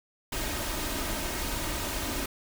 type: noise with comb filter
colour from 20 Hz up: pink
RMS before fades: -32 dBFS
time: 0.32-2.26 s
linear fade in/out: 5 ms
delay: 3.2 ms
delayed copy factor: +0.5
effects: none